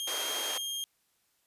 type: tone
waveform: sawtooth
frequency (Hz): 3217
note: G7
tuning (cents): +44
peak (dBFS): -30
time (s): 0-0.84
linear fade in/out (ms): 0
type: high-pass noise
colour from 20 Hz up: pink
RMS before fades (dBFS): -37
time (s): 0.07-0.58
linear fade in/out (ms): 5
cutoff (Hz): 400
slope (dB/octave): 24
effects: white hiss -73 dBFS RMS until 1.46 s + resampled to 32000 Hz